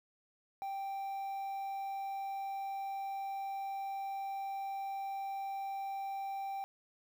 triangle tone with quantisation, 784 Hz, G5, in tune, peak -35 dBFS, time 0.62-6.64 s, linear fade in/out 0 ms, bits 10, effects none

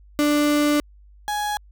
35% pulse tone pair in turn, 294.7 / 833.5 Hz, D4 / G#5, +6 / +6 cents, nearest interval octave + tritone, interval 1800 cents, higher second, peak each -15 / -21 dBFS, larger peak first, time 0.19-0.8 / 1.28-1.57 s, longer first, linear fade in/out 0 ms, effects added 50 Hz sine -46 dBFS peak until 1.71 s

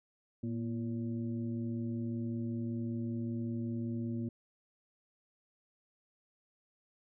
harmonic tone with a mistuned harmonic, 113.5 Hz, A#2, 46 cents flat, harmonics 1 / 2 / 3 / 5, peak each -38 / -36 / -44 / -56 dBFS, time 0.43-4.29 s, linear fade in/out 5 ms, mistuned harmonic 2, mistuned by +62 cents, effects none

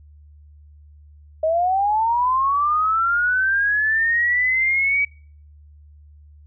sine linear sweep, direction up, 620 to 2281 Hz, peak -16 dBFS, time 1.43-5.05 s, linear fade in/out 5 ms, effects noise-tail reverb RT60 0.5 s tail -26 dB re dry + added 74 Hz sine -44 dBFS peak until 6.46 s

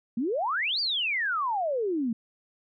sine exponential two-way sweep, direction up then down, 216.3 to 4844 to 216.3 Hz, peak -25 dBFS, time 0.17-2.13 s, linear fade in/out 5 ms, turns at 0.8 s, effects none

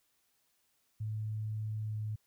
sine tone with pitch glide, 108.1 to 107.42 Hz, A2 to A2, -30 to -41 cents, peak -34 dBFS, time 1-2.16 s, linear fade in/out 10 ms, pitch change -11 cents, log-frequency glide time 1.84-1.95 s, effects white hiss -75 dBFS RMS until 2.26 s

